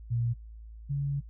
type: tone pair in turn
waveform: sine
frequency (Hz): 118 / 140.77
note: A#2 / C#3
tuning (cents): +22 / +27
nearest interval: minor third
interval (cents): 305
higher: second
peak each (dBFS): -26 / -27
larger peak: first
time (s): 0.1-0.34 / 0.89-1.21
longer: second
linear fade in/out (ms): 20
effects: noise-tail reverb RT60 0.1 s tail -19 dB re dry + added 55 Hz sine -43 dBFS peak until 1.29 s